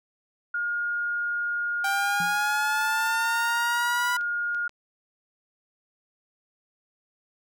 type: tone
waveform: sine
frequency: 1424 Hz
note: F6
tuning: 33 cents sharp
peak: -25 dBFS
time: 0.54-4.68 s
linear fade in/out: 5 ms
type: linear sweep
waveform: sawtooth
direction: up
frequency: 784 to 987.8 Hz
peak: -22 dBFS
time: 1.84-4.17 s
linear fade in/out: 5 ms
type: tone with exponential decay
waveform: sine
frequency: 174.61 Hz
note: F3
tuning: in tune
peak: -31 dBFS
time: 2.2-2.46 s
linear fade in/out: 2 ms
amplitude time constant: 55 ms
type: clicks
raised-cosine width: 0.2 ms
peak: -31 dBFS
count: 9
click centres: 2.814 / 3.009 / 3.148 / 3.245 / 3.492 / 3.571 / 4.211 / 4.547 / 4.694 s
effects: none